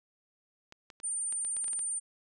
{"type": "clicks", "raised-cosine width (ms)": 0.2, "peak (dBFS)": -31, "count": 10, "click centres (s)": [0.724, 0.902, 1.001, 1.325, 1.449, 1.567, 1.643, 1.681, 1.732, 1.792]}
{"type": "tone", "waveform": "sine", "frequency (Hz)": 9010, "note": "C#9", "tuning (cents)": 27, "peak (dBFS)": -31, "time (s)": [1.03, 2], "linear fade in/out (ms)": 20}
{"effects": []}